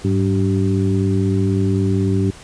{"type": "harmonic tone with a mistuned harmonic", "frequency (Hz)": 96, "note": "G2", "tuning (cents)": -36, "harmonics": [1, 2, 3, 4], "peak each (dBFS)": [-17, -20, -22, -23], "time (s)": [0.04, 2.31], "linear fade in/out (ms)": 10, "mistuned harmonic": 1, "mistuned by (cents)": 92, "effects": ["pink hiss -40 dBFS RMS until 2.43 s", "resampled to 22050 Hz"]}